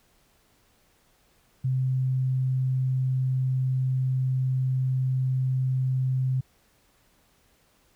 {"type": "tone", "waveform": "sine", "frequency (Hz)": 130, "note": "C3", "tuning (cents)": -11, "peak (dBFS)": -22, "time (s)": [1.64, 6.41], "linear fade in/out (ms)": 10, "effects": ["pink hiss -64 dBFS RMS until 7.95 s"]}